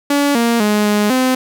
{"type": "tone with pitch steps", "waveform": "sawtooth", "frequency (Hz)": [285.5, 233.8, 209.6, 208.3, 257.1], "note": ["D4", "A#3", "G#3", "G#3", "C4"], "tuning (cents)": [-49, 5, 16, 5, -30], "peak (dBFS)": -8, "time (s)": [0.1, 1.35], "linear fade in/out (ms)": 5, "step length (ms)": 250, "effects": []}